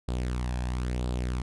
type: tone with flanger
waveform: sawtooth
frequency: 61.74 Hz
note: B1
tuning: in tune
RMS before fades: -30 dBFS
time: 0.08-1.42 s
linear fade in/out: 5 ms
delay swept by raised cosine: 0.24 to 1.21 ms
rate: 1 Hz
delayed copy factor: +0.55
effects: resampled to 24000 Hz